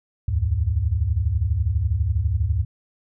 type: tone cluster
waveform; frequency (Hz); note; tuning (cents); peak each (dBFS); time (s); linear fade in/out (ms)
sine; 70.2 / 82.3 / 102.5; C#2 / E2 / G#2; +22 / -2 / -22; -23; 0.28-2.65; 5
effects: none